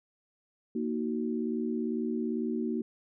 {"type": "chord", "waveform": "sine", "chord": "D# minor", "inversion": "second", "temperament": "just", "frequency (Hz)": [233.3, 311.1, 373.4], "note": ["A#3", "D#4", "F#4"], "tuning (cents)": [2, 0, 16], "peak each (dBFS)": [-31, -35, -35], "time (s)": [0.75, 2.82], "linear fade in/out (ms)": 5, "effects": []}